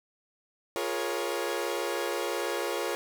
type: chord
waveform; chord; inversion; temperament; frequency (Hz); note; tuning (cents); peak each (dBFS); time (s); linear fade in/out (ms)
sawtooth; Bb minor seventh; second; equal with one note detuned; 349.2 / 415.3 / 473.8 / 554.4; F4 / Ab4 / Bb4 / Db5; 0 / 0 / +28 / 0; -31; 0.76-2.95; 0
effects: none